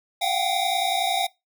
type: tone cluster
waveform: square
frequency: 696 / 755 / 786 / 3739 Hz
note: F5 / F#5 / G5 / A#7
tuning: -6 / +35 / +4 / +4 cents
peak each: -28 dBFS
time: 0.21-1.27 s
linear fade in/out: 10 ms
effects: noise-tail reverb RT60 0.2 s tail -21 dB re dry